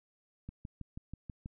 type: click train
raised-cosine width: 5 ms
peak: -30 dBFS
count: 7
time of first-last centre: 0.49-1.459 s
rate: 6.19 Hz
effects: none